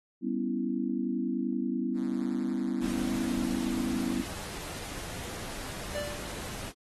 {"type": "chord", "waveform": "sine", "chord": "C# half-diminished seventh", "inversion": "second", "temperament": "equal", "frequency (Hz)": [196, 246.9, 277.2, 329.6], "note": ["G3", "B3", "C#4", "E4"], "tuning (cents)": [0, 0, 0, 0], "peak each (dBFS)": [-35, -31, -35, -35], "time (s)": [0.21, 4.25], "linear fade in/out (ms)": 50}
{"type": "tone with vibrato", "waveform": "5% pulse", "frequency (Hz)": 138.59, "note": "C#3", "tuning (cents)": 0, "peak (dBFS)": -37, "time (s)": [1.94, 3.37], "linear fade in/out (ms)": 50, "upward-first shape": "sine", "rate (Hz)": 11, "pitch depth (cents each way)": 200}
{"type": "noise", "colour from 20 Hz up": "pink", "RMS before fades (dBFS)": -40, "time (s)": [2.8, 6.73], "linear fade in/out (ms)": 50}
{"type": "tone with exponential decay", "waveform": "square", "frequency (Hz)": 587.3, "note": "D5", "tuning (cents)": 0, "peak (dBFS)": -32, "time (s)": [5.95, 6.55], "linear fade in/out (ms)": 0, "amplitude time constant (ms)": 130}
{"effects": ["AAC 32 kbps"]}